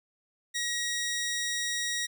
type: tone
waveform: 15% pulse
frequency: 1900 Hz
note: A#6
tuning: 33 cents sharp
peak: -23 dBFS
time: 0.54-2.07 s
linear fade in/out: 20 ms
effects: none